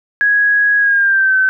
sine tone with pitch glide, 1661.2 to 1532.2 Hz, G#6 to G6, 0 to -40 cents, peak -9 dBFS, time 0.21-1.49 s, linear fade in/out 0 ms, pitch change -140 cents, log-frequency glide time 0.78-1.36 s, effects none

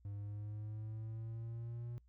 triangle linear sweep, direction up, 100.6 to 120 Hz, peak -40 dBFS, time 0.05-1.98 s, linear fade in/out 0 ms, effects noise-tail reverb RT60 0.1 s tail -24 dB re dry + added 60 Hz sine -64 dBFS peak until 2.08 s

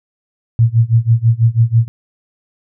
sine tone with tremolo, 115.3 Hz, A#2, 19 cents flat, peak -5 dBFS, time 0.59-1.88 s, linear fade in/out 0 ms, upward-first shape sine, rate 6.1 Hz, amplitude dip 95%, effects none

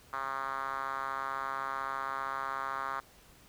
5% pulse tone with band-pass filter, 135.6 Hz, C#3, 38 cents flat, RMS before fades -36 dBFS, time 0.13-3 s, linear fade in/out 2 ms, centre 1200 Hz, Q 3, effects pink hiss -59 dBFS RMS until 3.48 s

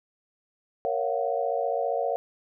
sine chord, Gb major seventh, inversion first, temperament equal with one note detuned, 466.2 / 554.4 / 684.9 / 740 Hz, Bb4 / Db5 / F5 / Gb5, 0 / 0 / -34 / 0 cents, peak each -30 / -29 / -30 / -31 dBFS, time 0.85-2.16 s, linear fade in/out 0 ms, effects none

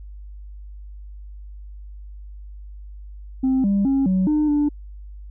sine tone with pitch steps, 262.2 / 199 / 271.8 / 187.2 / 302.4 / 293.6 Hz, C4 / G3 / C#4 / F#3 / D#4 / D4, +4 / +26 / -34 / +20 / -49 / 0 cents, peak -14 dBFS, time 3.43-4.69 s, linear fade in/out 10 ms, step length 210 ms, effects tanh soft clip ceiling -14 dBFS + added 50 Hz sine -35 dBFS peak until 5.3 s

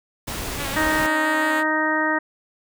pink noise, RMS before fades -29 dBFS, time 0.27-1.07 s, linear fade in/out 10 ms
5% pulse tone with vibrato, 279.5 Hz, C#4, 14 cents sharp, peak -17 dBFS, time 0.56-1.64 s, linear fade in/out 50 ms, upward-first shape square, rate 5.8 Hz, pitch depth 37 cents each way
harmonic tone, 311.1 Hz, D#4, in tune, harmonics 1 / 2 / 3 / 4 / 5 / 6, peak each -25 / -27 / -26 / -28 / -27 / -23 dBFS, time 0.76-2.19 s, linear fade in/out 10 ms
effects none

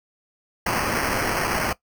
white noise with sample-and-hold, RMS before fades -24 dBFS, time 0.66-1.73 s, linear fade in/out 5 ms, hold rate 3675 Hz, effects noise-tail reverb RT60 0.1 s tail -18 dB re dry

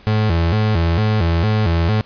35% pulse tone with vibrato, 95 Hz, F#2, 46 cents sharp, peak -12 dBFS, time 0.07-2.01 s, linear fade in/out 0 ms, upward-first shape square, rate 2.2 Hz, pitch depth 220 cents each way, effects pink hiss -46 dBFS RMS until 2.05 s + resampled to 11025 Hz

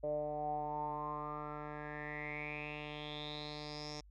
10% pulse tone with low-pass filter sweep, 149.4 Hz, D3, 30 cents sharp, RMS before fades -42 dBFS, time 0.03-4.01 s, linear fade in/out 10 ms, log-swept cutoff 570 to 5700 Hz, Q 8.8, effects added 50 Hz sine -57 dBFS peak until 4.1 s

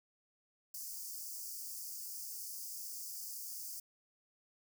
white high-pass noise, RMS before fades -45 dBFS, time 0.74-3.8 s, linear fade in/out 5 ms, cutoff 4700 Hz, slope 96 dB/octave, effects none

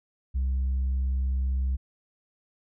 sine tone with tanh clipping, 65.41 Hz, C2, in tune, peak -24 dBFS, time 0.34-1.77 s, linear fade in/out 20 ms, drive 1 dB, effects none

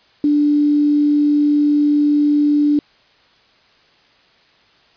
sine tone with quantisation, 293.7 Hz, D4, in tune, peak -11 dBFS, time 0.24-2.79 s, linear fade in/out 2 ms, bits 6, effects white hiss -53 dBFS RMS until 4.96 s + resampled to 11025 Hz

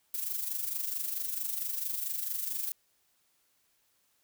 violet noise with amplitude modulation, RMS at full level -32 dBFS, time 0.14-2.72 s, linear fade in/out 2 ms, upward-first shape sine, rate 24.5 Hz, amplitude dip 60%, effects white hiss -72 dBFS RMS until 4.23 s

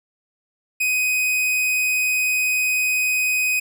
45% pulse tone, 2506 Hz, D#7, 12 cents sharp, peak -18 dBFS, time 0.8-3.6 s, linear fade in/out 10 ms, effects none

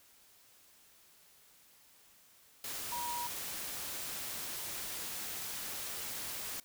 sine tone in noise, 959 Hz, A#5, 49 cents sharp, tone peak -37 dBFS, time 2.92-3.27 s, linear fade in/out 2 ms, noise white, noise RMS -41 dBFS, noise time 2.64-6.6 s, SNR +1 dB, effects white hiss -63 dBFS RMS until 6.64 s

